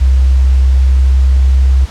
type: tone with pitch glide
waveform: sine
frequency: 65.4 to 65.85 Hz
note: C2 to C2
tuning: 0 to +12 cents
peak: -5 dBFS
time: 0-1.86 s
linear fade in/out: 20 ms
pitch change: +12 cents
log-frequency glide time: 0.35-1.54 s
effects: pink hiss -33 dBFS RMS until 1.9 s + low-pass 7000 Hz 12 dB/octave